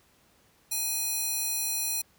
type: tone with high-pass filter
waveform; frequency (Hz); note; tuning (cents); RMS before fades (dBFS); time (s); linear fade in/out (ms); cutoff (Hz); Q
square; 830.6; G#5; 0; -30; 0.71-2.02; 10; 6800; 0.66
effects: pink hiss -63 dBFS RMS until 2.18 s + high-pass 60 Hz 12 dB/octave